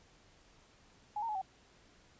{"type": "tone with pitch steps", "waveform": "sine", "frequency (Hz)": [837, 916, 850, 765], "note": ["G#5", "A#5", "G#5", "G5"], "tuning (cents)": [13, -31, 40, -42], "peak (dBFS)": -34, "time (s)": [1.16, 1.416], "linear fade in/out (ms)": 5, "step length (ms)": 64, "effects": ["pink hiss -64 dBFS RMS until 2.19 s", "resampled to 16000 Hz"]}